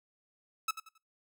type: tone with echo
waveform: sawtooth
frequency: 1300 Hz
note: E6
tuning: 24 cents flat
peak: -25 dBFS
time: 0.68-0.71 s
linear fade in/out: 5 ms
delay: 90 ms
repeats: 3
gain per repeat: -11 dB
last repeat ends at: 0.98 s
effects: noise-tail reverb RT60 0.2 s tail -20 dB re dry